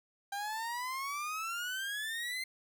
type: exponential sweep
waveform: 30% pulse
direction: up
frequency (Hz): 790 to 2092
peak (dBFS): -33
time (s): 0.32-2.44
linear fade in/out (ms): 5
effects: none